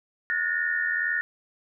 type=tone cluster; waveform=sine; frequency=1453 / 1747 / 1829 Hz; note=F#6 / A6 / A#6; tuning=-32 / -13 / -33 cents; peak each=-29 / -30 / -26 dBFS; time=0.3-1.21 s; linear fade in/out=0 ms; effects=none